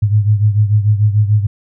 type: beating tone pair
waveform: sine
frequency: 103.7 / 110.5 Hz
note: G#2 / A2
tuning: -2 / +8 cents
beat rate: 6.8 Hz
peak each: -10 / -15 dBFS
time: 0.02-1.47 s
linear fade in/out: 10 ms
effects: none